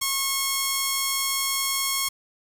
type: tone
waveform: 5% pulse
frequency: 1089 Hz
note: C#6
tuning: 31 cents flat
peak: -11 dBFS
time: 0.01-2.09 s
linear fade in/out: 10 ms
effects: 7-bit